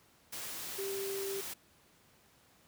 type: tone in noise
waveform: sine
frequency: 392 Hz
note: G4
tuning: in tune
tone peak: -36 dBFS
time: 0.78-1.41 s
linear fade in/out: 10 ms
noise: white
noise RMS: -42 dBFS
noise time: 0.32-1.54 s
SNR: +3 dB
effects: pink hiss -65 dBFS RMS until 2.67 s + high-pass 80 Hz 12 dB/octave